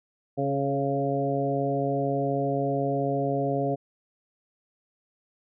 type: harmonic tone with a mistuned harmonic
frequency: 138.5 Hz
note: C#3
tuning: 1 cent flat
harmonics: 1 / 2 / 3 / 4 / 5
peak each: -30 / -30 / -30 / -30 / -30 dBFS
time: 0.37-3.76 s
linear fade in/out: 20 ms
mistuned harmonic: 3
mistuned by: +17 cents
effects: none